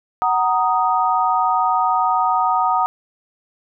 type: chord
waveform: sine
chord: D# minor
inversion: first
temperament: just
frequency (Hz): 746.7 / 933.4 / 1244.5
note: F#5 / A#5 / D#6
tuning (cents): +16 / +2 / 0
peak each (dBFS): -19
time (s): 0.22-2.86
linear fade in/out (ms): 0
effects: none